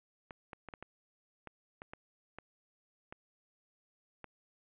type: clicks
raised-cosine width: 0.5 ms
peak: -30 dBFS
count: 11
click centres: 0.308 / 0.532 / 0.687 / 0.738 / 0.826 / 1.473 / 1.819 / 1.935 / 2.386 / 3.125 / 4.243 s
effects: resampled to 8000 Hz + 12-bit